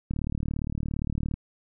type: click train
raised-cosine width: 5 ms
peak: -17 dBFS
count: 47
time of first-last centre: 0.11-1.34 s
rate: 37.4 Hz
effects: none